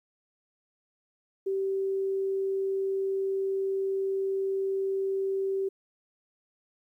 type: tone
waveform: sine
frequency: 387.5 Hz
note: G4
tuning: 20 cents flat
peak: -26 dBFS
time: 1.46-5.69 s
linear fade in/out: 10 ms
effects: 11-bit